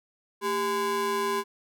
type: ring-modulated tone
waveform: square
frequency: 311.1 Hz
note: D#4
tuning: in tune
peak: -23 dBFS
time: 0.41-1.44 s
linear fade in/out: 50 ms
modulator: 709 Hz
effects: none